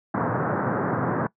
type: band-pass noise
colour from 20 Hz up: pink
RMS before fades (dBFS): -25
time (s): 0.14-1.27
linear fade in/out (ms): 5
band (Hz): 110 to 1600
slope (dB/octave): 48
effects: noise-tail reverb RT60 0.1 s tail -21 dB re dry